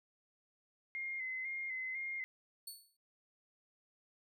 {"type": "tone with vibrato", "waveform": "sine", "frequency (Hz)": 2086, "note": "C7", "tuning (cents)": -6, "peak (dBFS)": -38, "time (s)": [0.95, 2.24], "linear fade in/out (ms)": 0, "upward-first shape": "square", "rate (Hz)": 2, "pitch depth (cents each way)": 33}
{"type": "tone with exponential decay", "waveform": "15% pulse", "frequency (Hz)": 4435, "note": "C#8", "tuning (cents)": 0, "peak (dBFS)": -36, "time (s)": [2.67, 2.97], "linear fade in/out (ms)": 5, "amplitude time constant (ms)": 64}
{"effects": []}